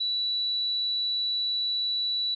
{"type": "tone", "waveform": "sine", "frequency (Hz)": 3943, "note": "B7", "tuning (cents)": -4, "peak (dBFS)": -25, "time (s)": [0, 2.35], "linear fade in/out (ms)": 10, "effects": []}